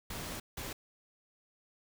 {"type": "noise bursts at uneven times", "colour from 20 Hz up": "pink", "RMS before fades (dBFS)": -41, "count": 2, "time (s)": [[0.1, 0.4], [0.57, 0.73]], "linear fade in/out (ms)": 5, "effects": []}